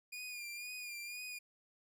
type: tone with vibrato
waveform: sawtooth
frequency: 2428 Hz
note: D#7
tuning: 43 cents flat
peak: -40 dBFS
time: 0.12-1.39 s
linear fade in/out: 10 ms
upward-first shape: sine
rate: 2 Hz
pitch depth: 45 cents each way
effects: none